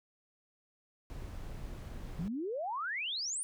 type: noise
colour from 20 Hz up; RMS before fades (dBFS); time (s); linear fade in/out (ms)
brown; -43; 1.1-2.28; 0
type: exponential sweep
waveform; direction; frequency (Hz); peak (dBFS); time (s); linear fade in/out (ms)
sine; up; 155.2 to 9780; -34; 2.19-3.43; 0
effects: none